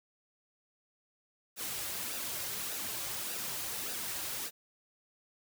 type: noise with flanger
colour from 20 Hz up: white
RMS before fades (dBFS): -38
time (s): 1.56-4.51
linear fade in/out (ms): 50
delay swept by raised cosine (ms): 0.91 to 4.61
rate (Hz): 1.7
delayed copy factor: -0.55
effects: none